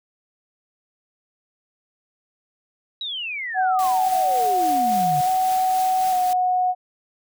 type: exponential sweep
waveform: sine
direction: down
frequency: 3926 to 138.59 Hz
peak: -26 dBFS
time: 3.01-5.21 s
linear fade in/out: 2 ms
type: tone with vibrato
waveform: sine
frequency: 740 Hz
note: F#5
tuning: in tune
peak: -17 dBFS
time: 3.54-6.75 s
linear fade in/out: 50 ms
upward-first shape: square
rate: 0.58 Hz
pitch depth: 18 cents each way
type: noise with tremolo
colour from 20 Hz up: white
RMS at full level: -33 dBFS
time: 3.79-6.33 s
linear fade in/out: 0 ms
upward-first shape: triangle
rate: 3.6 Hz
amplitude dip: 35%
effects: none